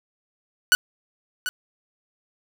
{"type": "tone with echo", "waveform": "sawtooth", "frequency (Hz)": 1480, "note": "F#6", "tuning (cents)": 0, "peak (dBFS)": -9, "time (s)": [0.72, 0.75], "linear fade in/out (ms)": 0, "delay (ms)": 740, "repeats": 1, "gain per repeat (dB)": -12, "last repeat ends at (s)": 1.49, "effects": []}